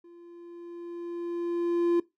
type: tone with level ramp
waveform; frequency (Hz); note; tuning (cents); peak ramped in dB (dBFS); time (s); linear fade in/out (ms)
triangle; 344.2; F4; -25; -47 to -18; 0.04-2; 5
effects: noise-tail reverb RT60 0.2 s tail -20 dB re dry